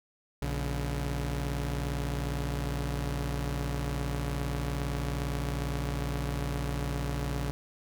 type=tone pair together; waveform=sawtooth; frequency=59.7 / 141.8 Hz; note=A#1 / C#3; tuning=+42 / +40 cents; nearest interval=octave + minor third; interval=1498 cents; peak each=-28 / -30 dBFS; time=0.42-7.51 s; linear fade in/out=0 ms; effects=none